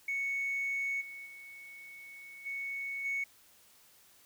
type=tone with level steps; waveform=sine; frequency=2217 Hz; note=C#7; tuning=in tune; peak=-30 / -43 / -47 / -35 / -30 dBFS; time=0.08-3.24 s; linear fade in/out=5 ms; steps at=1 / 1.25 / 2.45 / 3.04 s; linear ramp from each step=20 ms; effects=tanh soft clip ceiling -28 dBFS + white hiss -62 dBFS RMS until 4.25 s